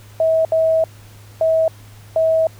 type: tone bursts at uneven times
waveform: sine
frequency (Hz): 645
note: E5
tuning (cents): -38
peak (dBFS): -12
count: 4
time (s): 0.2-0.45 / 0.52-0.84 / 1.41-1.68 / 2.16-2.47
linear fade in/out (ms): 2
effects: added 104 Hz sine -40 dBFS peak until 2.59 s + pink hiss -47 dBFS RMS until 2.59 s